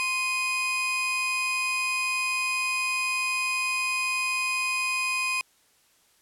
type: tone pair together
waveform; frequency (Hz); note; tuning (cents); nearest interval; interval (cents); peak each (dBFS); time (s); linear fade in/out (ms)
40% pulse; 1046.5 / 2489; C6 / D#7; 0 / 0; octave + minor third; 1500; -31 / -25; 0-5.41; 0
effects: white hiss -63 dBFS RMS until 6.21 s + low-pass 12000 Hz 12 dB/octave